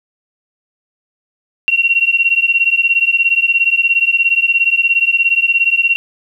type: beating tone pair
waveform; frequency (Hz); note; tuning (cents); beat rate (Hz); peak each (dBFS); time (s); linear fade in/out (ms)
sine; 2734 / 2751; F7 / F7; -37 / -27; 17; -13; 1.68-5.96; 0
effects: 8-bit